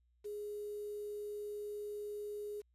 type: tone with quantisation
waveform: sine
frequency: 415.3 Hz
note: G#4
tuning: in tune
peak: -40 dBFS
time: 0.24-2.62 s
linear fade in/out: 20 ms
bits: 10
effects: added 60 Hz sine -70 dBFS peak until 2.74 s + resampled to 32000 Hz